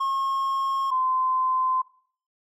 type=tone pair in turn; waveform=triangle / sine; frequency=1082 / 1032.5 Hz; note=C#6 / C6; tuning=-42 / -23 cents; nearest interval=minor second; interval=81 cents; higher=first; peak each=-21 dBFS; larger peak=neither; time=0-0.91 / 0.91-1.82 s; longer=neither; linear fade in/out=10 ms; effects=noise-tail reverb RT60 0.5 s tail -17 dB re dry